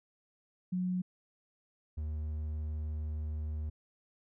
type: tone pair in turn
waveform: sine / triangle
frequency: 182.2 / 76.61 Hz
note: F#3 / D#2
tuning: -26 / -26 cents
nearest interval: octave + minor third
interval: 1500 cents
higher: first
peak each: -30 / -32 dBFS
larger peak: first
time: 0.72-1.02 / 1.97-3.7 s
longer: second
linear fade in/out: 10 ms
effects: none